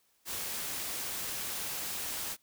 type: noise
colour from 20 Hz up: white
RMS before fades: -37 dBFS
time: 0.25-2.37 s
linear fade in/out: 50 ms
effects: white hiss -71 dBFS RMS until 2.42 s